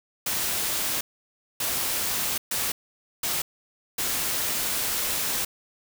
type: noise bursts at uneven times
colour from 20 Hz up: white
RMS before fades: -27 dBFS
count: 5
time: 0.26-1.01 / 1.6-2.38 / 2.51-2.72 / 3.23-3.42 / 3.98-5.45 s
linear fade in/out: 5 ms
effects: none